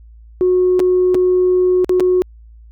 sine tone with dropouts, 365.1 Hz, F#4, 23 cents flat, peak -9 dBFS, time 0.41-2.22 s, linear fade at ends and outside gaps 0 ms, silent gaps 0.794-0.801 / 1.145-1.151 / 1.845-1.894 / 1.998-2.005 s, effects tanh soft clip ceiling -6 dBFS + added 56 Hz sine -38 dBFS peak until 2.71 s

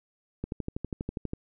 click train, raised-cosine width 3 ms, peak -19 dBFS, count 12, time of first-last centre 0.44-1.334 s, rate 12.3 Hz, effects none

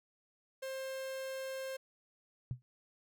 45% pulse tone, 530 Hz, C5, 22 cents sharp, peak -39 dBFS, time 0.62-1.77 s, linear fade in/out 10 ms
sine tone with exponential decay, 124.4 Hz, B2, 13 cents sharp, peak -31 dBFS, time 2.51-2.62 s, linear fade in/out 0 ms, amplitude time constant 22 ms
effects none

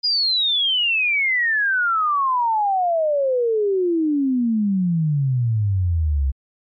sine exponential sweep, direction down, 4978 to 65 Hz, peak -16 dBFS, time 0.03-6.32 s, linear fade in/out 20 ms, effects MP3 32 kbps

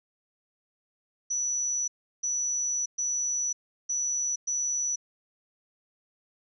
sine tone bursts at uneven times, 5920 Hz, F#8, in tune, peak -26 dBFS, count 5, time 1.3-1.88 / 2.23-2.86 / 2.98-3.53 / 3.89-4.36 / 4.47-4.96 s, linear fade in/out 10 ms, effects none

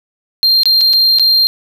triangle tone with dropouts, 4186 Hz, C8, in tune, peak -6 dBFS, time 0.43-1.47 s, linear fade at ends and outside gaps 0 ms, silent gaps 0.633-0.656 / 0.809-0.813 / 0.931-0.935 / 1.186-1.196 s, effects none

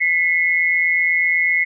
sine tone pair together, 2000 / 2168 Hz, B6 / C#7, +21 / -39 cents, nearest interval minor second, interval 140 cents, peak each -17 dBFS, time 0-1.65 s, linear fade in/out 20 ms, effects none

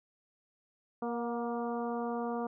harmonic tone with a mistuned harmonic, 235.8 Hz, A#3, 20 cents sharp, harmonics 1 / 2 / 3 / 4 / 5 / 6, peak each -36 / -37 / -39 / -43 / -44 / -52 dBFS, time 1.02-2.47 s, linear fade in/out 5 ms, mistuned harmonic 3, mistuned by +22 cents, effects none

